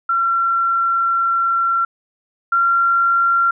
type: tone pair in turn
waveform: sine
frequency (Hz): 1362 / 1374.6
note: F6 / F6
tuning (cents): -44 / -28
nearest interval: unison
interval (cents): 16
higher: second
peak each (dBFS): -14 / -12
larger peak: second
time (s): 0.09-1.85 / 2.52-3.51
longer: first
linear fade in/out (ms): 5
effects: none